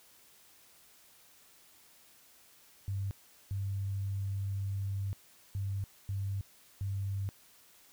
sine tone bursts at uneven times, 98.4 Hz, G2, 7 cents sharp, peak -32 dBFS, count 5, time 2.88-3.11 / 3.51-5.13 / 5.55-5.84 / 6.09-6.41 / 6.81-7.29 s, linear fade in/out 0 ms, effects white hiss -61 dBFS RMS until 7.92 s

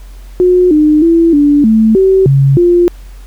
sine tone with pitch steps, 361.9 / 303.5 / 333.4 / 289.9 / 220.4 / 381.9 / 137.3 / 349.8 Hz, F#4 / D#4 / E4 / D4 / A3 / G4 / C#3 / F4, -38 / -43 / +20 / -22 / +3 / -45 / -16 / +3 cents, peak -4 dBFS, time 0.4-2.88 s, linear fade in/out 0 ms, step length 310 ms, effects added 45 Hz sine -28 dBFS peak until 3.26 s + pink hiss -44 dBFS RMS until 3.26 s

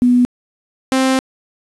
sine / sawtooth tone pair in turn, 246.2 / 262.8 Hz, B3 / C4, -5 / +8 cents, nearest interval minor second, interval 113 cents, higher second, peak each -8 dBFS, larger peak neither, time 0.02-0.25 / 0.92-1.19 s, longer second, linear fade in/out 0 ms, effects resampled to 24000 Hz + 7-bit

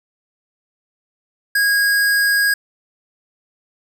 square tone, 1641 Hz, G#6, 21 cents flat, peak -14 dBFS, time 1.55-2.54 s, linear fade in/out 5 ms, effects none

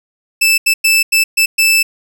sawtooth tone bursts at uneven times, 2637 Hz, E7, in tune, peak -5 dBFS, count 6, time 0.41-0.58 / 0.66-0.74 / 0.84-1.03 / 1.12-1.24 / 1.37-1.46 / 1.58-1.83 s, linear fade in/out 10 ms, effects none

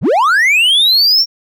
triangle linear sweep, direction up, 69.6 to 5588 Hz, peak -6 dBFS, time 0.01-1.26 s, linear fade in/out 50 ms, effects none

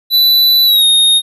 square tone with pitch glide, 3977 to 3711 Hz, B7 to A#7, +11 to -9 cents, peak -7 dBFS, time 0.1-1.22 s, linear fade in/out 50 ms, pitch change -120 cents, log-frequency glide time 0.65-0.85 s, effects none

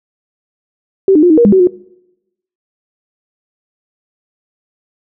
sine tone with pitch steps, 385.9 / 303.1 / 354.3 / 313.9 / 473.5 / 203.8 / 378.4 / 359.7 Hz, G4 / D#4 / F4 / D#4 / A#4 / G#3 / F#4 / F#4, -27 / -45 / +25 / +15 / +27 / -32 / +39 / -49 cents, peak -4 dBFS, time 1.08-1.672 s, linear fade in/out 2 ms, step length 74 ms, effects noise-tail reverb RT60 0.9 s tail -23 dB re dry

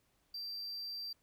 triangle tone, 4699 Hz, D8, in tune, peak -39 dBFS, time 0.34-1.13 s, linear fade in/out 5 ms, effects pink hiss -75 dBFS RMS until 1.22 s

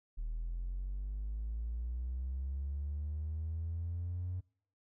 triangle linear sweep, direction up, 37.98 to 91.7 Hz, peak -32 dBFS, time 0.17-4.41 s, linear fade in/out 20 ms, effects noise-tail reverb RT60 0.5 s tail -25 dB re dry + tanh soft clip ceiling -32 dBFS

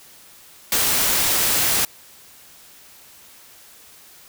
white noise, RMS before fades -19 dBFS, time 0.72-1.85 s, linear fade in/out 2 ms, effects white hiss -47 dBFS RMS until 4.28 s

